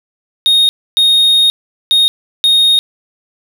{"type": "tone bursts at uneven times", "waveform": "triangle", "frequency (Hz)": 3716, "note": "A#7", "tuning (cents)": -6, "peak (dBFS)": -5, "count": 4, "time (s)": [[0.46, 0.69], [0.97, 1.5], [1.91, 2.08], [2.44, 2.79]], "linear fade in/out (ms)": 0, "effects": []}